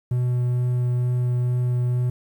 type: tone with vibrato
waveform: triangle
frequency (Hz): 123.47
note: B2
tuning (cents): 0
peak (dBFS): -17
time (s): 0.11-2.1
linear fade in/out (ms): 5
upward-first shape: triangle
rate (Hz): 2.2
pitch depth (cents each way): 8
effects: 9-bit